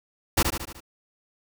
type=noise with echo; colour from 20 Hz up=pink; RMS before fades=-19 dBFS; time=0.37-0.43 s; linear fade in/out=10 ms; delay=75 ms; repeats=5; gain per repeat=-5 dB; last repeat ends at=0.805 s; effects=none